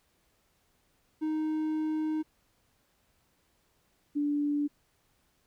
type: tone pair in turn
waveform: triangle / sine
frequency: 311.1 / 291.4 Hz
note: D#4 / D4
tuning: 0 / -13 cents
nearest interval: minor second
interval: 113 cents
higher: first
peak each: -26 dBFS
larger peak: neither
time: 1.21-2.23 / 4.15-4.68 s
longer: first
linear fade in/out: 20 ms
effects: pink hiss -71 dBFS RMS until 5.46 s